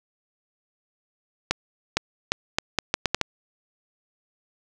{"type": "accelerating click train", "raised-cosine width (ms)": 0.2, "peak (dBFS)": -3, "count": 9, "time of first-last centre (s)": [1.51, 3.213], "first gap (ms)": 460, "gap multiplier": 0.76, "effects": []}